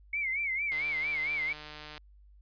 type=tone with vibrato; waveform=sine; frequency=2199 Hz; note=C#7; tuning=14 cents flat; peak=-29 dBFS; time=0.13-1.53 s; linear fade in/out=5 ms; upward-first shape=sine; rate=4.4 Hz; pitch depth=120 cents each way
type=click train; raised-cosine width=0.2 ms; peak=-27 dBFS; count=191; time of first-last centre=0.72-1.978 s; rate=151 Hz
effects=added 50 Hz sine -54 dBFS peak until 2.41 s + resampled to 11025 Hz